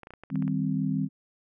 clicks, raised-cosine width 0.5 ms, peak -29 dBFS, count 9, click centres 0.033 / 0.071 / 0.106 / 0.137 / 0.236 / 0.302 / 0.357 / 0.424 / 0.479 s
sine chord, C minor, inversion first, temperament equal, 155.56 / 196 / 261.6 Hz, Eb3 / G3 / C4, 0 / 0 / 0 cents, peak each -29 dBFS, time 0.3-1.09 s, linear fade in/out 50 ms
effects none

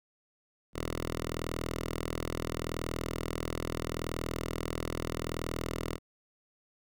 5% pulse tone with notch filter, 40.76 Hz, E1, 19 cents flat, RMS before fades -36 dBFS, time 0.73-5.99 s, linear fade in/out 50 ms, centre 190 Hz, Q 1.8, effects none

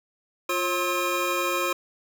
square tone cluster, 350.6 / 540 / 1064 / 1288 / 2424 Hz, F4 / C#5 / C6 / E6 / D#7, +7 / -45 / +29 / -41 / -46 cents, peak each -31 dBFS, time 0.49-1.73 s, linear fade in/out 5 ms, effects none

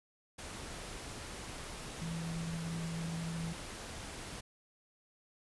sine tone in noise, 165.6 Hz, E3, 8 cents sharp, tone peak -37 dBFS, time 2.01-3.53 s, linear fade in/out 10 ms, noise pink, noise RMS -45 dBFS, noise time 0.38-4.41 s, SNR +5 dB, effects resampled to 24000 Hz

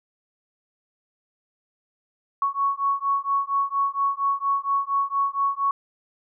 sine beating tone pair, 1108.7 / 1113 Hz, C#6 / C#6, 0 / +7 cents, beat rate 4.3 Hz, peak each -24 dBFS, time 2.42-5.71 s, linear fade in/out 2 ms, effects none

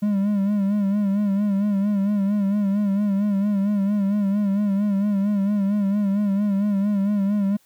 triangle tone with vibrato, 201.7 Hz, G3, 50 cents sharp, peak -16 dBFS, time 0.02-7.57 s, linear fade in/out 10 ms, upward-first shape sine, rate 4.4 Hz, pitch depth 65 cents each way, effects white hiss -60 dBFS RMS until 7.65 s

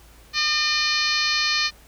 harmonic tone, 605 Hz, D#5, 49 cents flat, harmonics 2 / 3 / 4 / 5 / 6 / 7 / 8 / 9 / 10, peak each -30 / -27 / -26 / -31 / -31 / -24 / -28 / -33 / -35 dBFS, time 0.33-1.71 s, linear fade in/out 50 ms, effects added 55 Hz sine -50 dBFS peak until 1.87 s + pink hiss -52 dBFS RMS until 1.87 s

